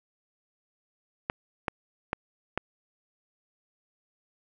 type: clicks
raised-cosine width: 0.5 ms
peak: -12 dBFS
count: 4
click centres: 1.299 / 1.682 / 2.131 / 2.576 s
effects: none